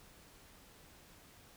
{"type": "silence", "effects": ["pink hiss -60 dBFS RMS until 1.56 s"]}